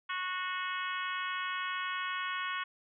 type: harmonic tone with a mistuned harmonic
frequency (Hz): 367.6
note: F#4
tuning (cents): -11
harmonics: 3 / 4 / 5 / 6 / 7 / 8 / 9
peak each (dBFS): -37 / -39 / -41 / -43 / -44 / -45 / -46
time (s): 0.09-2.64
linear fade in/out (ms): 10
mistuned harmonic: 6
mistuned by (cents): -18
effects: none